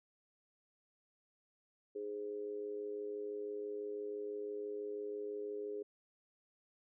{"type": "tone with amplitude modulation", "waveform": "sine", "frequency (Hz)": 415.3, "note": "G#4", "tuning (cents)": 0, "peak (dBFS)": -36, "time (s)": [1.95, 5.83], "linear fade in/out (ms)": 10, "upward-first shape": "sine", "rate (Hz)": 106, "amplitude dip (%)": 70, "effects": []}